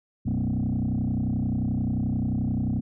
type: tone with frequency modulation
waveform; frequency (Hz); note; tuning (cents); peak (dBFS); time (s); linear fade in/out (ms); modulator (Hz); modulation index
sine; 167.4; E3; +27; -21; 0.25-2.81; 20; 31.4; 3
effects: tanh soft clip ceiling -21 dBFS